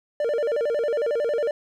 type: tone with vibrato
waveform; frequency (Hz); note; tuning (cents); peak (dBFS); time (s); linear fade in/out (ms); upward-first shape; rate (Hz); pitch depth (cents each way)
triangle; 523.3; C5; 0; -19; 0.2-1.51; 2; square; 11; 210
effects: none